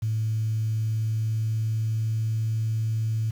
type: tone with pitch glide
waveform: sine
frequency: 110 to 111.09 Hz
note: A2 to A2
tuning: 0 to +17 cents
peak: -22 dBFS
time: 0.02-3.31 s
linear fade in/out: 10 ms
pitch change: +17 cents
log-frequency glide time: 0.56-2.41 s
effects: tanh soft clip ceiling -18 dBFS + 8-bit